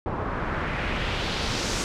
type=noise with low-pass filter sweep; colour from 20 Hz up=pink; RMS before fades=-28 dBFS; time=0.06-1.84 s; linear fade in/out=0 ms; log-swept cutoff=950 to 7000 Hz; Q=1.6; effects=none